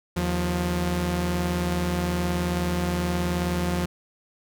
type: tone pair together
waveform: sawtooth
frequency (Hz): 79 / 176.87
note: D#2 / F3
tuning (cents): +27 / +22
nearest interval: octave + major second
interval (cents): 1395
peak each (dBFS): -24 / -21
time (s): 0.16-3.86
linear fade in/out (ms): 10
effects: none